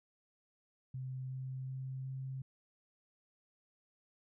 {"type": "tone with pitch steps", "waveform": "sine", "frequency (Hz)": [130, 130.83, 131.66, 132.5], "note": ["C3", "C3", "C3", "C3"], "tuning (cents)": [-11, 0, 11, 22], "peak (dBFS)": -39, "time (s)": [0.94, 2.42], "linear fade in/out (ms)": 5, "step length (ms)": 370, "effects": []}